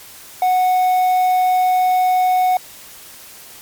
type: tone with quantisation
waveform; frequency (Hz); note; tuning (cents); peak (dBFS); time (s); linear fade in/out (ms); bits
triangle; 737; F#5; -7; -10; 0.42-2.57; 2; 6
effects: white hiss -39 dBFS RMS until 3.61 s + MP3 96 kbps